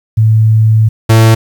sine / 45% pulse tone pair in turn, 110 / 112.12 Hz, A2 / A2, 0 / +33 cents, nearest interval unison, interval 33 cents, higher second, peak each -4 / -3 dBFS, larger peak second, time 0.17-0.89 / 1.09-1.35 s, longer first, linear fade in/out 10 ms, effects 7-bit

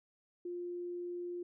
sine tone, 351.7 Hz, F4, 12 cents sharp, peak -38 dBFS, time 0.45-1.43 s, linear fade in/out 5 ms, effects none

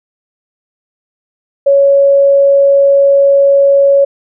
sine tone, 557 Hz, C#5, 8 cents sharp, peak -4 dBFS, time 1.66-4.05 s, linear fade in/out 10 ms, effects none

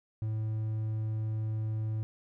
triangle tone, 109.2 Hz, A2, 13 cents flat, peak -28 dBFS, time 0.22-2.03 s, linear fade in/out 0 ms, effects none

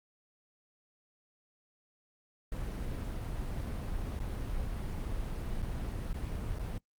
brown noise with dropouts, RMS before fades -36 dBFS, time 2.52-6.78 s, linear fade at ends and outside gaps 2 ms, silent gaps 4.192-4.201 / 5.621-5.625 / 6.13-6.141 / 6.587-6.593 s, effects noise-tail reverb RT60 0.1 s tail -23 dB re dry + Opus 32 kbps

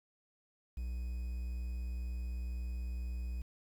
triangle tone with quantisation, 61 Hz, B1, 21 cents flat, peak -34 dBFS, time 0.77-3.42 s, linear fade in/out 5 ms, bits 10, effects none

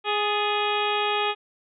harmonic tone with a mistuned harmonic, 415.3 Hz, G#4, in tune, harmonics 1 / 2 / 3 / 4 / 5 / 6 / 7 / 8 / 9, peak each -28 / -27 / -29 / -36 / -38 / -30 / -35 / -31 / -38 dBFS, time 0.04-1.35 s, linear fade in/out 50 ms, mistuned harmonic 4, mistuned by +65 cents, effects none

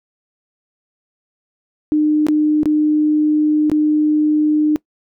sine tone with dropouts, 303.4 Hz, D#4, 44 cents flat, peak -11 dBFS, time 1.92-4.76 s, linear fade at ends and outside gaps 0 ms, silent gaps 2.267-2.285 / 2.632-2.657 / 3.698-3.716 s, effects noise-tail reverb RT60 0.1 s tail -22 dB re dry

